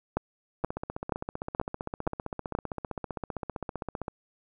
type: two click trains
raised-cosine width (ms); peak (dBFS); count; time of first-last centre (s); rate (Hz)
1; -12 / -19; 6 / 54; 0.17-2.551 / 0.64-4.082; 2.1 / 15.4
effects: none